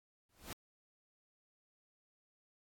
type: noise with exponential growth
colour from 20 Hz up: pink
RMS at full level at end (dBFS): -41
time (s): 0.29-0.53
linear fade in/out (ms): 2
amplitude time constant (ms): 51
effects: AAC 64 kbps